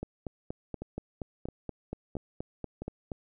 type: two click trains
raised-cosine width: 2 ms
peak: -22 / -24 dBFS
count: 14 / 4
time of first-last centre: 0.03-3.118 / 0.82-2.82 s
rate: 4.21 / 1.5 Hz
effects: none